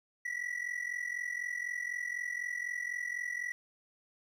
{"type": "ring-modulated tone", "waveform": "triangle", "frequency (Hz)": 1947, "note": "B6", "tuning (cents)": -25, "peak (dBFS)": -30, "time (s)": [0.25, 3.52], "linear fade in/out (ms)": 0, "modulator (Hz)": 22, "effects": []}